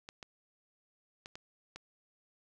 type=clicks; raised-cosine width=0.2 ms; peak=-28 dBFS; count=5; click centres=0.089 / 0.228 / 1.259 / 1.355 / 1.76 s; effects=none